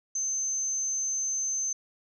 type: tone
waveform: sine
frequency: 6230 Hz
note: G8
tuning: 12 cents flat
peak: -27 dBFS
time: 0.15-1.73 s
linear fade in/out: 5 ms
effects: none